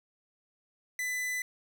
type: tone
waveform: 45% pulse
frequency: 2000 Hz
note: B6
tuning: 21 cents sharp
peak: -31 dBFS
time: 0.99-1.42 s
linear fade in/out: 2 ms
effects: none